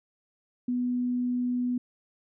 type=tone; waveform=sine; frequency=246.9 Hz; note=B3; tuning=in tune; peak=-25 dBFS; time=0.68-1.78 s; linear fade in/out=5 ms; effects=none